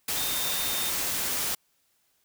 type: tone in noise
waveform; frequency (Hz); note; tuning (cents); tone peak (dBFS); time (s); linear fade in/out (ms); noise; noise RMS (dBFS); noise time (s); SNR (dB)
sine; 3645; A#7; -40; -34; 0.17-0.9; 5; white; -29; 0.08-1.55; -8
effects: white hiss -70 dBFS RMS until 2.24 s